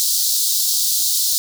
pink high-pass noise, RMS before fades -18 dBFS, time 0-1.38 s, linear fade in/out 0 ms, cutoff 3900 Hz, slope 48 dB/octave, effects none

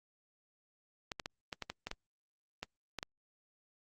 clicks, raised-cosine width 0.2 ms, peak -21 dBFS, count 11, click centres 1.118 / 1.198 / 1.259 / 1.528 / 1.623 / 1.7 / 1.87 / 1.914 / 2.63 / 2.987 / 3.029 s, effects Opus 48 kbps

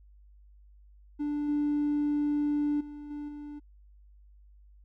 triangle tone with level steps, 293.7 Hz, D4, in tune, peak -26 / -22 / -38 / -33 / -37 dBFS, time 1.19-3.6 s, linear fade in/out 20 ms, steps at 1.48 / 2.8 / 3.1 / 3.28 s, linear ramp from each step 10 ms, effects tanh soft clip ceiling -21 dBFS + added 50 Hz sine -53 dBFS peak until 4.84 s

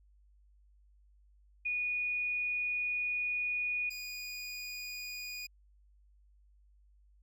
sine / 25% pulse tone pair in turn, 2460 / 2460 Hz, D#7 / D#7, -20 / -20 cents, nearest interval unison, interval 0 cents, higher neither, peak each -31 / -36 dBFS, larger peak first, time 1.65-3.9 / 3.9-5.47 s, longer first, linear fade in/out 10 ms, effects added 50 Hz sine -61 dBFS peak until 7.22 s

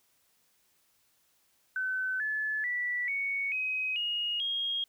sine tone with pitch steps, 1520 / 1726 / 1959.8 / 2225 / 2527 / 2869 / 3258 Hz, F#6 / A6 / B6 / C#7 / D#7 / F7 / G#7, +46 / -34 / -14 / +6 / +26 / +46 / -34 cents, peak -29 dBFS, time 1.76-4.84 s, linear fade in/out 2 ms, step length 440 ms, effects white hiss -70 dBFS RMS until 4.88 s

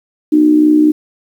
sine tone with amplitude modulation, 304 Hz, D#4, 40 cents flat, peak -3 dBFS, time 0.32-0.92 s, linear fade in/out 10 ms, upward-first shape sine, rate 63.9 Hz, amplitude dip 60%, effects 7-bit

